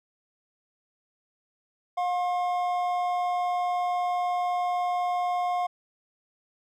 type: tone pair together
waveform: triangle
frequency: 714.8 / 1071 Hz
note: F5 / C6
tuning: +40 / +40 cents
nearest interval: perfect fifth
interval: 700 cents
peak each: -23 / -31 dBFS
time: 1.97-5.67 s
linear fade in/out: 10 ms
effects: none